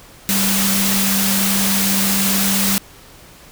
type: tone in noise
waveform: sine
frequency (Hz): 196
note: G3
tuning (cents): 0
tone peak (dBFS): -19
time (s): 0.29-2.78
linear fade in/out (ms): 0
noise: white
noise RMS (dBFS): -18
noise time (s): 0.29-2.78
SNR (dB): -4
effects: pink hiss -43 dBFS RMS until 3.51 s